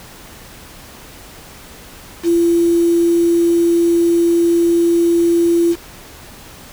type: tone with quantisation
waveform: sine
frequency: 340 Hz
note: F4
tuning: 46 cents flat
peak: -10 dBFS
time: 2.23-5.76 s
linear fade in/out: 50 ms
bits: 5
effects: pink hiss -38 dBFS RMS until 6.72 s